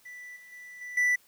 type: tone with level steps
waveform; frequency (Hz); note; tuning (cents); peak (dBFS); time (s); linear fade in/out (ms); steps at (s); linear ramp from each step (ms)
triangle; 1975; B6; 0; -40 / -47 / -42 / -36 / -20; 0.05-1.16; 10; 0.36 / 0.52 / 0.81 / 0.97; 5
effects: white hiss -62 dBFS RMS until 1.27 s